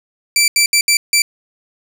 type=tone bursts at uneven times; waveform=15% pulse; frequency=2335 Hz; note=D7; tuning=11 cents flat; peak=-3 dBFS; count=5; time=0.36-0.48 / 0.56-0.66 / 0.73-0.81 / 0.88-0.97 / 1.13-1.22 s; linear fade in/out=2 ms; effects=none